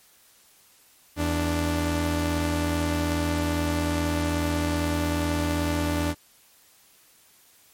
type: tone pair together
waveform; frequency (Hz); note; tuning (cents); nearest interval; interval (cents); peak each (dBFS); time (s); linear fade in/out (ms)
sawtooth; 82.42 / 293.7; E2 / D4; 0 / 0; octave + minor seventh; 2200; -22; 1.16-6.15; 50
effects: white hiss -57 dBFS RMS until 7.73 s + MP3 64 kbps